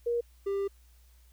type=tone pair in turn; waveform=sine / triangle; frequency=473.9 / 396.2 Hz; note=A#4 / G4; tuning=+28 / +18 cents; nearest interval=minor third; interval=310 cents; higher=first; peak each=-26 dBFS; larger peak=neither; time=0.06-0.21 / 0.46-0.68 s; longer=second; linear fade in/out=10 ms; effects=added 60 Hz sine -56 dBFS peak until 1.32 s + white hiss -67 dBFS RMS until 1.32 s